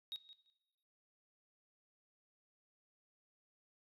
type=tone with echo; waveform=sine; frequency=3765 Hz; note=A#7; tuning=16 cents sharp; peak=-39 dBFS; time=0.12-0.16 s; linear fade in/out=0 ms; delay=170 ms; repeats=2; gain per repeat=-15 dB; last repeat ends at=0.5 s; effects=noise-tail reverb RT60 0.9 s tail -17 dB re dry + tanh soft clip ceiling -38 dBFS